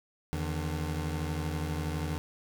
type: tone pair together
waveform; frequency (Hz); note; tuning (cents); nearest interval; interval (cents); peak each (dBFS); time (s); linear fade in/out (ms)
25% pulse; 81.2 / 150.04; E2 / D3; -26 / +37; major seventh; 1063; -29 / -32; 0.33-2.18; 0
effects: none